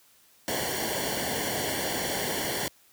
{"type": "noise with comb filter", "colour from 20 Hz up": "pink", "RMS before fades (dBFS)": -30, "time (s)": [0.48, 2.68], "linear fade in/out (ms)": 0, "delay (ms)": 0.79, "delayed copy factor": -0.8, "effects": ["white hiss -60 dBFS RMS until 2.92 s", "high-pass 60 Hz 12 dB/octave"]}